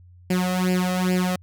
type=tone with flanger; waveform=sawtooth; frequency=182.6 Hz; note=F#3; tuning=23 cents flat; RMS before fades=-22 dBFS; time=0.3-1.36 s; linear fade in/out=5 ms; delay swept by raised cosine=0.4 to 1.6 ms; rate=2.4 Hz; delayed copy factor=+0.85; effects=added 89 Hz sine -46 dBFS peak until 1.42 s